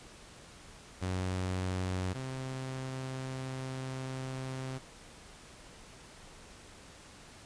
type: tone pair in turn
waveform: sawtooth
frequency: 92.5 / 131.13 Hz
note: F#2 / C3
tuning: 0 / +4 cents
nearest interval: tritone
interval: 604 cents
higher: second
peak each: -28 / -33 dBFS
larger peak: first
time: 1.01-2.14 / 2.14-4.79 s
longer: second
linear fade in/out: 20 ms
effects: pink hiss -53 dBFS RMS until 7.45 s + resampled to 22050 Hz